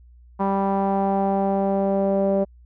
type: tone with low-pass filter sweep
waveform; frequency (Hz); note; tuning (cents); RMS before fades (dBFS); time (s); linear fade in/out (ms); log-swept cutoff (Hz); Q
sawtooth; 196; G3; 0; -21; 0.39-2.45; 20; 950 to 580; 4.2
effects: added 60 Hz sine -46 dBFS peak until 2.65 s